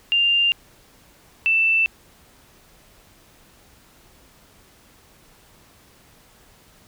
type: tone pair in turn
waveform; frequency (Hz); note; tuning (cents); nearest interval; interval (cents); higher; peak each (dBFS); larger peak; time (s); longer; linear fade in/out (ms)
sine; 2794 / 2660; F7 / E7; 0 / +15; minor second; 85; first; -15; neither; 0.12-0.52 / 1.46-1.86; neither; 0
effects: pink hiss -53 dBFS RMS until 6.87 s

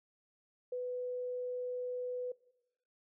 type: tone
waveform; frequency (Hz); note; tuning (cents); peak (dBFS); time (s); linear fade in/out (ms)
sine; 497.3; B4; +12; -35; 0.72-2.32; 5
effects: noise-tail reverb RT60 1.0 s tail -21 dB re dry

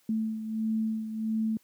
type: beating tone pair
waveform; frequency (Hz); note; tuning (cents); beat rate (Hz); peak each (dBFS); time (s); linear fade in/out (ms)
sine; 220 / 221.5; A3 / A3; 0 / +12; 1.5; -28 / -35; 0.09-1.57; 2
effects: white hiss -66 dBFS RMS until 1.63 s + high-pass 100 Hz 12 dB/octave

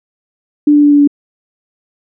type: tone with pitch steps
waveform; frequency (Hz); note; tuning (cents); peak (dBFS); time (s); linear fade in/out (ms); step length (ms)
sine; 294.9 / 293 / 291.2 / 289.3 / 287.5; D4 / D4 / D4 / D4 / D4; +7 / -4 / -15 / -26 / -37; -4; 0.67-1.075; 5; 81
effects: none

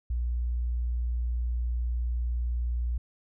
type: tone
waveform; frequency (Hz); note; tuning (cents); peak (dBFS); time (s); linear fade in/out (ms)
sine; 59.8; A#1; +45; -26; 0.1-2.98; 5
effects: none

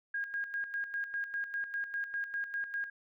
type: tone with tremolo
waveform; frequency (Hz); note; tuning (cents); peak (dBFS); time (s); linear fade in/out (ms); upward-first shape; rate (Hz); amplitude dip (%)
sine; 1628; G#6; -35; -32; 0.14-2.9; 5; square; 5; 65
effects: none

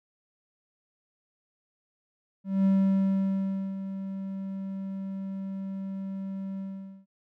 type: tone with ADSR envelope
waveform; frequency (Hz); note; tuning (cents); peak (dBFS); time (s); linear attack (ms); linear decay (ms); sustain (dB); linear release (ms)
triangle; 193.4; G3; -23; -17; 2.44-7.06; 210; 1100; -13; 470
effects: none

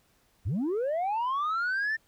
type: linear sweep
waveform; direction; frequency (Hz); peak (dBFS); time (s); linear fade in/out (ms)
sine; up; 70.1 to 1808; -24; 0.45-1.97; 20
effects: tanh soft clip ceiling -25 dBFS + pink hiss -67 dBFS RMS until 2.07 s

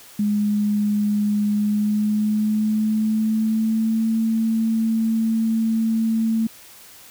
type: tone with pitch glide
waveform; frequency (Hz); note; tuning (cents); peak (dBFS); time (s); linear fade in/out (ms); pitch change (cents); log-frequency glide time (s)
sine; 207.7 to 223.9; G#3 to A3; 0 to +30; -17; 0.19-6.47; 5; +130; 1.52-4.09
effects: white hiss -45 dBFS RMS until 7.1 s

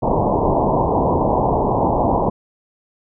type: low-pass noise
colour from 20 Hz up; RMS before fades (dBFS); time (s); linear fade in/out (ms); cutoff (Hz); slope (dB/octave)
white; -17; 0.02-2.3; 10; 1000; 96
effects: none

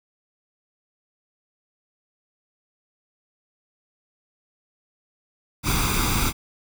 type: noise with comb filter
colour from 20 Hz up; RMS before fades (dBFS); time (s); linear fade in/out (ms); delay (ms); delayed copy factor
pink; -22; 5.63-6.33; 50; 0.83; +0.7
effects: none

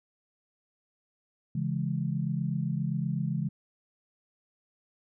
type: chord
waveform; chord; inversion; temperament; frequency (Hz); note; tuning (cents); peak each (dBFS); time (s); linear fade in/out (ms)
sine; C# minor; none; just; 138.59 / 166.31 / 207.9; C#3 / E3 / G#3; 0 / +16 / +2; -31 / -31 / -34; 1.55-3.49; 5
effects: none

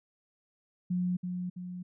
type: tone with echo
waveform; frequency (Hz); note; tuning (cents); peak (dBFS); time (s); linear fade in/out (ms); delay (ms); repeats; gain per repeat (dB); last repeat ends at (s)
sine; 179.8; F#3; -49; -27; 0.9-1.17; 10; 330; 2; -5; 1.83
effects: none

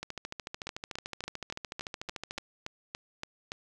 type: two click trains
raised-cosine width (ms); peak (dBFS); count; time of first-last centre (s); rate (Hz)
0.2; -19 / -20; 11 / 33; 0.67-3.519 / 0.03-2.383; 3.51 / 13.6
effects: none

